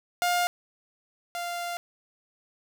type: tone pair in turn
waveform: sawtooth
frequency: 707 / 696.1 Hz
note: F5 / F5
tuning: +21 / -6 cents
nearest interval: unison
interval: 27 cents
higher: first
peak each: -19 / -27 dBFS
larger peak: first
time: 0.22-0.47 / 1.35-1.77 s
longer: second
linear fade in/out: 0 ms
effects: none